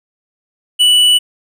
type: tone with hard clipping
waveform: triangle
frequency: 2960 Hz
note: F#7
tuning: in tune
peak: -8 dBFS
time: 0.79-1.19 s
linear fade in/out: 20 ms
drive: 10 dB
effects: none